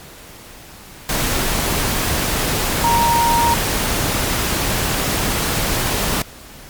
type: tone in noise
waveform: sine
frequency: 936 Hz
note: A#5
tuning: 7 cents sharp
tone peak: -13 dBFS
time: 2.84-3.54 s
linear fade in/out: 2 ms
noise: pink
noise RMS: -19 dBFS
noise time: 1.09-6.22 s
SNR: +3 dB
effects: pink hiss -39 dBFS RMS until 6.69 s + MP3 96 kbps